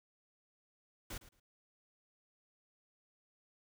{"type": "noise with echo", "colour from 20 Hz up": "pink", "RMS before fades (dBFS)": -44, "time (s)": [1.1, 1.18], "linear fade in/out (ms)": 5, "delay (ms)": 110, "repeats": 2, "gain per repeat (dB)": -15, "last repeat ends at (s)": 1.4, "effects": []}